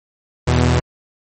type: tone pair together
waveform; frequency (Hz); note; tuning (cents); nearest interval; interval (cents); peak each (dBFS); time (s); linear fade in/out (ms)
sawtooth; 81.25 / 123.47; E2 / B2; -24 / 0; perfect fifth; 724; -11; 0.47-0.8; 10
effects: MP3 32 kbps